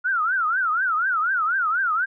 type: tone with vibrato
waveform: sine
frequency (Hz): 1396.9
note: F6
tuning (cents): 0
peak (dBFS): -19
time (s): 0.04-2.06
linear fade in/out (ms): 20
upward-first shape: triangle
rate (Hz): 4.1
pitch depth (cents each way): 250
effects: none